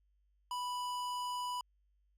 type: tone with hard clipping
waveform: sine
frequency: 987.8 Hz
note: B5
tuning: in tune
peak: -38 dBFS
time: 0.51-1.61 s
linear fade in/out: 2 ms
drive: 17 dB
effects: added 50 Hz sine -70 dBFS peak until 2.17 s